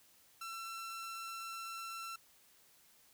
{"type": "tone", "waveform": "sawtooth", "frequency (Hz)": 1346, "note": "E6", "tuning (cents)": 36, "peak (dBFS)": -39, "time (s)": [0.41, 2.16], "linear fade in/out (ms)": 5, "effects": ["white hiss -66 dBFS RMS until 3.13 s"]}